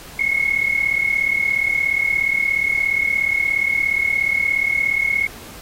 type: tone pair together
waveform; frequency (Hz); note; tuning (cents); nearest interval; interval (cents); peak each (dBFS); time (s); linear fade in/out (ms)
sine; 2165 / 2202; C#7 / C#7; -41 / -12; unison; 29; -18 / -20; 0.19-5.27; 5
effects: pink hiss -39 dBFS RMS until 5.61 s + AAC 48 kbps